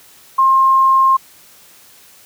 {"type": "tone", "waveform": "sine", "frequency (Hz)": 1064, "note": "C6", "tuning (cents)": 29, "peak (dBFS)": -8, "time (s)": [0.38, 1.17], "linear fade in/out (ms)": 10, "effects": ["white hiss -45 dBFS RMS until 2.25 s", "high-pass 60 Hz 12 dB/octave"]}